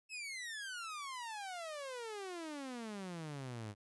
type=exponential sweep; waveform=sawtooth; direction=down; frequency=2637 to 100 Hz; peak=-39 dBFS; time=0.09-3.75 s; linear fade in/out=50 ms; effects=resampled to 24000 Hz